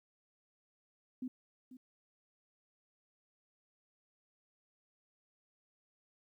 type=tone with echo; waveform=sine; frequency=254.6 Hz; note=C4; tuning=47 cents flat; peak=-37 dBFS; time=1.22-1.28 s; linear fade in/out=5 ms; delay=490 ms; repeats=1; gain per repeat=-13 dB; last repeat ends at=1.77 s; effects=13-bit